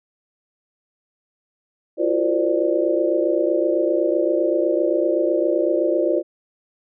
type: tone cluster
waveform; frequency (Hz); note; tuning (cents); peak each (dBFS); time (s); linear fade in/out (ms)
sine; 338.3 / 366.1 / 461.4 / 526 / 592; E4 / F#4 / A#4 / C5 / D5; +45 / -18 / -18 / +9 / +14; -21 / -24 / -28 / -23 / -22; 1.97-6.23; 50
effects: none